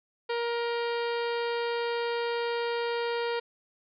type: harmonic tone with a mistuned harmonic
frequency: 470.9 Hz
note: A#4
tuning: 18 cents sharp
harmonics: 1 / 2 / 3 / 4 / 5 / 6 / 7 / 8 / 9 / 10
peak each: -29 / -35 / -39 / -41 / -43 / -45 / -46 / -47 / -48 / -49 dBFS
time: 0.29-3.4 s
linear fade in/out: 10 ms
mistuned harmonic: 7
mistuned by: -47 cents
effects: none